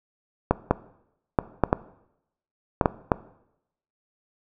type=clicks; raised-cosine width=1 ms; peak=-3 dBFS; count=8; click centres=0.51 / 0.71 / 1.388 / 1.637 / 1.729 / 2.812 / 2.858 / 3.118 s; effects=noise-tail reverb RT60 0.8 s tail -18 dB re dry